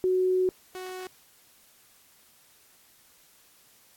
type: tone pair in turn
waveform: sine / sawtooth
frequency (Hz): 370 / 370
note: F#4 / F#4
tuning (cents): 0 / 0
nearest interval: unison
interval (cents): 0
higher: neither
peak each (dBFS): -21 / -32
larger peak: first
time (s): 0.04-0.49 / 0.75-1.07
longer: first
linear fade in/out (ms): 0
effects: white hiss -59 dBFS RMS until 3.96 s + AAC 64 kbps